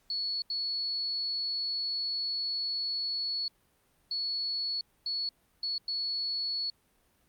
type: tone bursts at uneven times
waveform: sine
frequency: 4400 Hz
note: C#8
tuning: 14 cents flat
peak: -30 dBFS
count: 6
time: 0.1-0.42 / 0.5-3.48 / 4.11-4.81 / 5.06-5.29 / 5.63-5.78 / 5.88-6.7 s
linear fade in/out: 2 ms
effects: pink hiss -69 dBFS RMS until 7.28 s + Opus 48 kbps